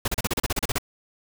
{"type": "noise bursts", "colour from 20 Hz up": "pink", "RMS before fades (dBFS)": -24, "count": 12, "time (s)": [0.05, 0.784], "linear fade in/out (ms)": 5, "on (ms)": 30, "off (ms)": 34, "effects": []}